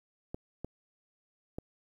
clicks, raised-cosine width 2 ms, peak -24 dBFS, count 3, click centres 0.345 / 0.646 / 1.585 s, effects 10-bit

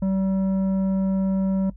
sine tone with tanh clipping, 191.6 Hz, G3, 39 cents flat, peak -21 dBFS, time 0.02-1.7 s, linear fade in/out 5 ms, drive 9 dB, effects noise-tail reverb RT60 0.1 s tail -18 dB re dry + added 50 Hz sine -40 dBFS peak until 1.76 s

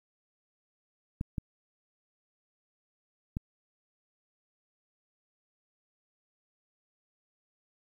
clicks, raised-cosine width 5 ms, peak -20 dBFS, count 3, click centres 1.211 / 1.382 / 3.369 s, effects 10-bit

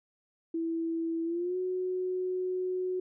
sine tone with pitch glide, 329.6 to 367.8 Hz, E4 to F#4, 0 to -10 cents, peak -29 dBFS, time 0.54-3 s, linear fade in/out 5 ms, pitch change +190 cents, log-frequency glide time 1.24-1.57 s, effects none

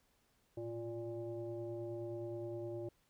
sine tone with frequency modulation, 349.2 Hz, F4, in tune, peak -40 dBFS, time 0.57-2.89 s, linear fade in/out 5 ms, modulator 236 Hz, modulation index 0.96, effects pink hiss -75 dBFS RMS until 3.09 s

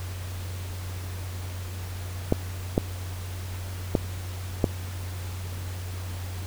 clicks, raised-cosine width 2 ms, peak -6 dBFS, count 4, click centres 2.324 / 2.779 / 3.952 / 4.642 s, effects added 91 Hz sine -32 dBFS peak until 6.46 s + pink hiss -42 dBFS RMS until 6.46 s

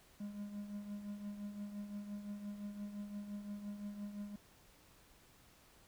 triangle tone with tremolo, 205 Hz, G#3, 22 cents flat, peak -38 dBFS, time 0.2-4.36 s, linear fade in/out 5 ms, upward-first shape triangle, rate 5.8 Hz, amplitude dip 65%, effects pink hiss -65 dBFS RMS until 5.87 s

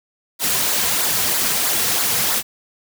white noise with flanger, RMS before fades -19 dBFS, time 0.39-2.43 s, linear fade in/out 50 ms, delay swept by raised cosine 0.33 to 3.53 ms, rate 3.1 Hz, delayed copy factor -0.55, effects none

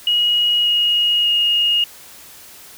sine tone with pitch steps, 2895 / 2877 / 2858 Hz, F#7 / F#7 / F7, -38 / -49 / +39 cents, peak -13 dBFS, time 0.07-1.84 s, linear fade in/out 2 ms, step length 590 ms, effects white hiss -41 dBFS RMS until 2.77 s

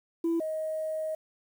sine tone pair in turn, 333.1 / 628.8 Hz, E4 / D#5, +18 / +18 cents, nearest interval major seventh, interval 1100 cents, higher second, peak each -23 / -29 dBFS, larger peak first, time 0.24-0.4 / 0.4-1.15 s, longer second, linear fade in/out 5 ms, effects tanh soft clip ceiling -22 dBFS + 9-bit

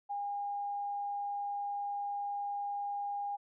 sine tone, 811 Hz, G#5, 41 cents flat, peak -34 dBFS, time 0.09-3.37 s, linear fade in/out 20 ms, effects none

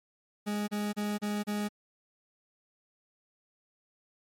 40% pulse tone bursts, 207.7 Hz, G#3, in tune, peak -29 dBFS, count 5, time 0.46-1.688 s, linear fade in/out 20 ms, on 220 ms, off 32 ms, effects MP3 64 kbps

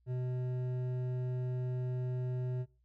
sine tone with hard clipping, 126.1 Hz, B2, 36 cents sharp, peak -35 dBFS, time 0.06-2.66 s, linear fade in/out 50 ms, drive 9 dB, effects noise-tail reverb RT60 0.3 s tail -20 dB re dry + added 60 Hz sine -68 dBFS peak until 2.84 s

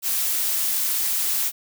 blue noise, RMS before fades -23 dBFS, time 0.02-1.52 s, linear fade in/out 50 ms, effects none

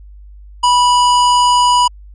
square tone, 981 Hz, B5, 12 cents flat, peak -9 dBFS, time 0.63-1.88 s, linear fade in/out 10 ms, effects added 50 Hz sine -34 dBFS peak until 2.14 s + resampled to 22050 Hz

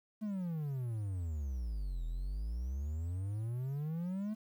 triangle exponential two-way sweep, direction down then up, 220.1 to 40.27 to 220.1 Hz, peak -33 dBFS, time 0.21-4.35 s, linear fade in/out 20 ms, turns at 2.05 s, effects 11-bit

